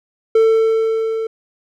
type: tone with level ramp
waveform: triangle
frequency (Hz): 446.5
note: A4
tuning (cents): +25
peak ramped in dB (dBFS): -6 to -17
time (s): 0.35-1.27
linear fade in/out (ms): 5
effects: none